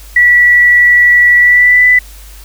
sine tone with pitch glide, 1948 to 1990.1 Hz, B6 to B6, -24 to +13 cents, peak -3 dBFS, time 0.16-1.99 s, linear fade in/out 5 ms, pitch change +37 cents, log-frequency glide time 1.36-1.86 s, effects added 50 Hz sine -31 dBFS peak until 2.44 s + white hiss -38 dBFS RMS until 2.44 s

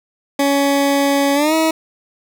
20% pulse tone with pitch glide, 280.2 to 320 Hz, C#4 to D#4, +19 to +49 cents, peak -8 dBFS, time 0.39-1.71 s, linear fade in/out 5 ms, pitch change +230 cents, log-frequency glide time 1.34-1.54 s, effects none

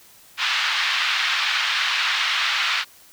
white band-pass noise, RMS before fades -22 dBFS, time 0.37-2.85 s, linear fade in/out 50 ms, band 1100 to 3800 Hz, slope 24 dB/octave, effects white hiss -50 dBFS RMS until 3.12 s

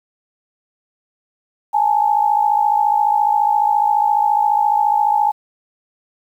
sine tone pair together, 831.5 / 886 Hz, G#5 / A5, +2 / +12 cents, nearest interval minor second, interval 110 cents, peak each -14 / -17 dBFS, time 1.73-5.32 s, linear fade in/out 20 ms, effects 8-bit

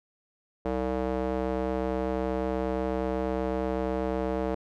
square tone with band-pass filter, 64.1 Hz, C2, 35 cents flat, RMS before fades -29 dBFS, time 0.65-4.55 s, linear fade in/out 5 ms, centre 510 Hz, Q 1.5, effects none

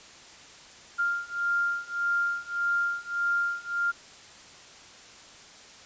sine beating tone pair, 1396.9 / 1398.6 Hz, F6 / F6, 0 / +2 cents, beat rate 1.7 Hz, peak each -29 / -28 dBFS, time 0.98-3.92 s, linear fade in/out 20 ms, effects white hiss -49 dBFS RMS until 5.85 s + resampled to 16000 Hz

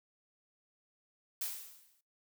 blue noise with exponential decay, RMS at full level -35 dBFS, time 1.41-2.01 s, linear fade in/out 5 ms, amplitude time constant 130 ms, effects noise-tail reverb RT60 0.2 s tail -20 dB re dry

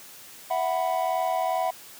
triangle chord, E suspended second, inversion none, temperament just, 659.3 / 741.7 / 988.9 Hz, E5 / F#5 / B5, 0 / +4 / +2 cents, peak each -26 / -24 / -29 dBFS, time 0.5-1.71 s, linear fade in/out 10 ms, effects white hiss -46 dBFS RMS until 1.99 s + high-pass 100 Hz 12 dB/octave

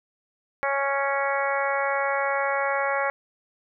harmonic tone, 277.2 Hz, C#4, in tune, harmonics 2 / 3 / 4 / 5 / 6 / 7 / 8, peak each -27 / -29 / -30 / -31 / -32 / -32 / -33 dBFS, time 0.63-3.1 s, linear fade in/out 0 ms, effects none

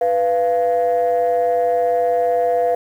triangle ring-modulated tone, 97.9 Hz, G2, 2 cents flat, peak -8 dBFS, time 0.01-2.75 s, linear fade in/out 5 ms, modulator 593 Hz, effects tanh soft clip ceiling -9 dBFS + 8-bit

